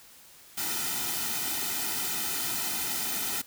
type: noise with comb filter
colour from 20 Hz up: white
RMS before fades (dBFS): -31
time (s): 0.57-3.42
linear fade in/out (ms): 10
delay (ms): 1.8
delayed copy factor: -1
effects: white hiss -53 dBFS RMS until 3.46 s